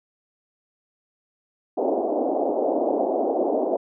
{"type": "band-pass noise", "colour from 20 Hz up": "white", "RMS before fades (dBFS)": -23, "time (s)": [1.77, 3.77], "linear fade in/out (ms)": 10, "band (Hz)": [260, 740], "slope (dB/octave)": 48, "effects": []}